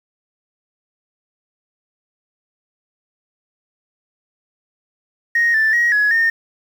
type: tone with pitch steps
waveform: sine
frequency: 1869 / 1765 / 1894 / 1684 / 1827 Hz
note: A#6 / A6 / A#6 / G#6 / A#6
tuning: +4 / +5 / +27 / +24 / -35 cents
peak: -11 dBFS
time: 5.35-6.3 s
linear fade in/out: 5 ms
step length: 190 ms
effects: tanh soft clip ceiling -9 dBFS + 7-bit